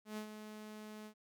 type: tone with ADSR envelope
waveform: sawtooth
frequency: 213.8 Hz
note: A3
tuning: 49 cents flat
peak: -36 dBFS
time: 0.05-1.14 s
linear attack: 120 ms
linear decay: 93 ms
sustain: -8 dB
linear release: 81 ms
effects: none